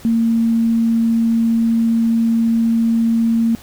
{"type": "tone", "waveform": "sine", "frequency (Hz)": 228.7, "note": "A#3", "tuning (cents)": -33, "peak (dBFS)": -12, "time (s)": [0.05, 3.55], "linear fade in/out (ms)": 0, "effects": ["pink hiss -41 dBFS RMS until 3.62 s"]}